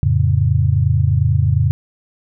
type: chord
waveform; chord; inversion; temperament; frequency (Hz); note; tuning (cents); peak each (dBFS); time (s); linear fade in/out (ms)
sine; F augmented; none; equal; 87.31 / 110 / 138.59; F2 / A2 / C#3; 0 / 0 / 0; -16; 0.03-1.71; 0
effects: none